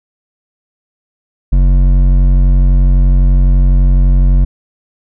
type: tone with hard clipping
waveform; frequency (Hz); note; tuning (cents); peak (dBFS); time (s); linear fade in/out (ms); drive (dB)
triangle; 45.95; F#1; -11; -7; 1.52-4.45; 10; 13
effects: none